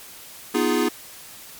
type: chord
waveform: square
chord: F half-diminished seventh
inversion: second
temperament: equal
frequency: 246.9 / 311.1 / 349.2 / 415.3 Hz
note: Cb4 / Eb4 / F4 / Ab4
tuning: 0 / 0 / 0 / 0 cents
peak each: -25 dBFS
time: 0.54-0.89 s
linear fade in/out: 10 ms
effects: white hiss -42 dBFS RMS until 1.59 s + MP3 96 kbps